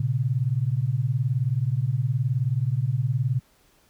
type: beating tone pair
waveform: sine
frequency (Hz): 117.1 / 136.1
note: A#2 / C#3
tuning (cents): +8 / -31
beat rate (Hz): 19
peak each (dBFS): -24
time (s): 0-3.4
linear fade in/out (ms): 5
effects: pink hiss -61 dBFS RMS until 3.89 s